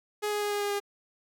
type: tone with pitch steps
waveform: sawtooth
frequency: 418.5 / 415.8 / 413.2 / 410.6 / 408 / 405.4 Hz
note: G#4 / G#4 / G#4 / G#4 / G#4 / G#4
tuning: +13 / +2 / -9 / -20 / -31 / -42 cents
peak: -24 dBFS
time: 0.22-0.802 s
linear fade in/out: 20 ms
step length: 97 ms
effects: none